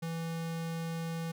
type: tone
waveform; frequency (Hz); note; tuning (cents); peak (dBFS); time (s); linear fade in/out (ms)
square; 165.1; E3; +3; -35; 0.02-1.32; 10
effects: none